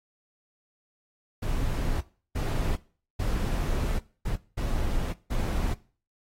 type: noise bursts at uneven times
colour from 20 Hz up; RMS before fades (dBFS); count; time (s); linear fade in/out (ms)
brown; -27; 6; 1.42-2.01 / 2.35-2.76 / 3.19-3.99 / 4.25-4.36 / 4.57-5.13 / 5.3-5.74; 10
effects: noise-tail reverb RT60 0.4 s tail -19 dB re dry + AAC 48 kbps